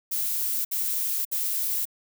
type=noise bursts; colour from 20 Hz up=violet; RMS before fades=-27 dBFS; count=3; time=0.11-1.854 s; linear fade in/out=10 ms; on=540 ms; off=62 ms; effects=none